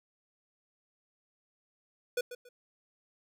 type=tone with echo; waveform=square; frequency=490.5 Hz; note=B4; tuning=12 cents flat; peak=-29 dBFS; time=2.17-2.21 s; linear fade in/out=5 ms; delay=140 ms; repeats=2; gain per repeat=-12 dB; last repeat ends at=2.49 s; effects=none